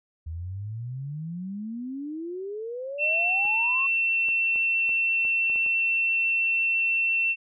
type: exponential sweep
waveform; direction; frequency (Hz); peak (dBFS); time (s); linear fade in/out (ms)
sine; up; 77.78 to 1108.7; -31; 0.26-3.87; 10
type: tone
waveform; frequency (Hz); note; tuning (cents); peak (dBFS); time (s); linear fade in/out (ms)
sine; 2697; E7; +39; -21; 2.98-7.36; 50
type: clicks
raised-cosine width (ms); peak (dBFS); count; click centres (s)
1; -31; 8; 3.453 / 4.286 / 4.559 / 4.893 / 5.251 / 5.499 / 5.559 / 5.663
effects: none